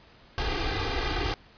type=noise with comb filter; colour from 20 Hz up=pink; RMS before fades=-28 dBFS; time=0.38-1.34 s; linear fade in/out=0 ms; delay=2.5 ms; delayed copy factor=+0.95; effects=pink hiss -55 dBFS RMS until 1.57 s + resampled to 11025 Hz